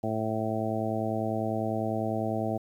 harmonic tone, 110 Hz, A2, in tune, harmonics 1 / 2 / 3 / 4 / 5 / 6 / 7, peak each -34 / -33 / -35 / -38 / -37 / -33 / -36 dBFS, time 0.03-2.58 s, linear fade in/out 10 ms, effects 10-bit

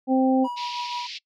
harmonic tone, 261.6 Hz, C4, in tune, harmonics 1 / 2 / 3, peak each -18 / -25 / -25 dBFS, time 0.07-0.48 s, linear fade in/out 50 ms
triangle tone with tremolo, 970 Hz, B5, 31 cents flat, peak -25 dBFS, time 0.44-1.07 s, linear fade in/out 10 ms, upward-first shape triangle, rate 6.2 Hz, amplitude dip 50%
white band-pass noise, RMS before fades -36 dBFS, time 0.56-1.19 s, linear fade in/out 20 ms, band 2200 to 5100 Hz, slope 48 dB/octave
effects noise-tail reverb RT60 0.1 s tail -24 dB re dry

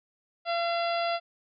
harmonic tone, 682 Hz, F5, 41 cents flat, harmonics 1 / 2 / 3 / 4 / 5 / 6 / 7, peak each -27 / -34 / -39 / -38 / -40 / -43 / -41 dBFS, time 0.45-1.2 s, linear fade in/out 50 ms, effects none

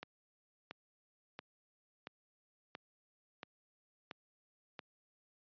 click train, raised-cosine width 0.3 ms, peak -28 dBFS, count 8, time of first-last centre 0.03-4.792 s, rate 1.47 Hz, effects high-pass 150 Hz 12 dB/octave + resampled to 11025 Hz

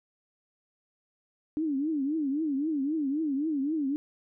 sine tone with vibrato, 293.7 Hz, D4, in tune, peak -26 dBFS, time 1.57-3.96 s, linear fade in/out 0 ms, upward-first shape triangle, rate 3.8 Hz, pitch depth 200 cents each way, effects none

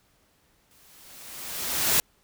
white noise with exponential growth, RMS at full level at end -20 dBFS, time 0.71-2 s, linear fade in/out 0 ms, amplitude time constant 280 ms, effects pink hiss -65 dBFS RMS until 2.23 s

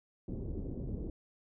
pink low-pass noise, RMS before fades -39 dBFS, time 0.28-1.1 s, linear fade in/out 2 ms, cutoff 410 Hz, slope 24 dB/octave, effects none

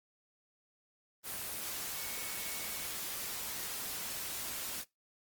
sine tone in noise, 2217 Hz, C#7, in tune, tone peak -50 dBFS, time 1.92-2.89 s, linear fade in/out 50 ms, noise white, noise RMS -40 dBFS, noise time 1.23-4.85 s, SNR -13 dB, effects noise-tail reverb RT60 0.2 s tail -23 dB re dry + Opus 24 kbps

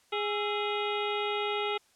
harmonic tone with a mistuned harmonic, 414.4 Hz, G#4, 4 cents flat, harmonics 1 / 2 / 3 / 5 / 6 / 7 / 8 / 9, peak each -32 / -35 / -37 / -39 / -40 / -40 / -41 / -42 dBFS, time 0.12-1.78 s, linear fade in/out 10 ms, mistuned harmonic 3, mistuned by +120 cents, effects white hiss -65 dBFS RMS until 1.95 s + low-pass 9000 Hz 12 dB/octave

